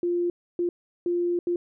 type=tone bursts at uneven times; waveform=sine; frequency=349.2 Hz; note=F4; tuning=in tune; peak=-22 dBFS; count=4; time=0.03-0.3 / 0.59-0.69 / 1.06-1.39 / 1.47-1.56 s; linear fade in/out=2 ms; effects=none